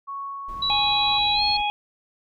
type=tone with tremolo; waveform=sine; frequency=1108.7 Hz; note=C#6; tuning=in tune; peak=-29 dBFS; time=0.07-1.19 s; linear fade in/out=20 ms; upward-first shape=sine; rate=2 Hz; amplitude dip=25%
type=noise; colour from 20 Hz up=brown; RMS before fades=-41 dBFS; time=0.48-1.62 s; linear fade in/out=10 ms
type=tone with pitch glide; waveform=sine; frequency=3923 to 4303 Hz; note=B7 to C8; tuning=-12 to +48 cents; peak=-21 dBFS; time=0.62-1.57 s; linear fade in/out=5 ms; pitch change=+160 cents; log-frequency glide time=1.34-1.43 s
type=harmonic tone; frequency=830.6 Hz; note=G#5; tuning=in tune; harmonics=1 / 3 / 4; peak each=-23 / -28 / -29 dBFS; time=0.7-1.7 s; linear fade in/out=0 ms
effects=none